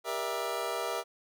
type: chord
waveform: 25% pulse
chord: E half-diminished seventh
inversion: first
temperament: just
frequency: 395.6 / 474.7 / 593.3 / 659.3 Hz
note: G4 / Bb4 / D5 / E5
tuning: +16 / +31 / +18 / 0 cents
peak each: -35 / -33 / -37 / -32 dBFS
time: 0.04-1.04 s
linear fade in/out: 50 ms
effects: none